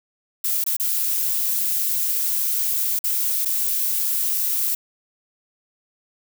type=noise with dropouts; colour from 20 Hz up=violet; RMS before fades=-22 dBFS; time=0.44-4.75 s; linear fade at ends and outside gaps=5 ms; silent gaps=0.641-0.663 / 0.767-0.798 / 2.991-3.04 / 3.45-3.456 s; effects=none